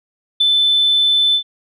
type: tone with ADSR envelope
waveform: sine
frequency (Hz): 3520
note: A7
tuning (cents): 0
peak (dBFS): -8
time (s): 0.4-1.43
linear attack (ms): 10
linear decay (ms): 13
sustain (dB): -2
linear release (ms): 84
effects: tanh soft clip ceiling -5 dBFS